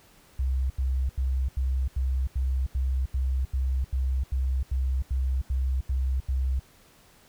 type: tone bursts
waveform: sine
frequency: 65.41 Hz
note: C2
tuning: in tune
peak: -22 dBFS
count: 16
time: 0.39-6.595 s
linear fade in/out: 5 ms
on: 310 ms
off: 83 ms
effects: tanh soft clip ceiling -18 dBFS + pink hiss -57 dBFS RMS until 7.28 s